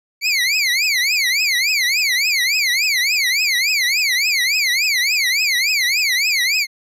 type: tone with vibrato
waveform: 25% pulse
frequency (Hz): 2217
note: C#7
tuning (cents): 0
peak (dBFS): -11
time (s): 0.21-6.67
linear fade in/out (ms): 50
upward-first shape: triangle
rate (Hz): 3.5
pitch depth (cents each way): 280
effects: low-pass 12000 Hz 12 dB/octave